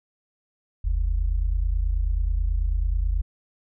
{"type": "tone pair together", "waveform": "sine", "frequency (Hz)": [44.18, 73.42], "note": ["F1", "D2"], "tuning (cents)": [21, 0], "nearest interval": "major sixth", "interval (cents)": 879, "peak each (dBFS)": [-21, -27], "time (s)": [0.84, 3.22], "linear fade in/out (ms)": 10, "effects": []}